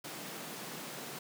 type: high-pass noise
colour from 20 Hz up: pink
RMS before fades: -44 dBFS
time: 0.04-1.19 s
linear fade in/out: 5 ms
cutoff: 140 Hz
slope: 48 dB/octave
effects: none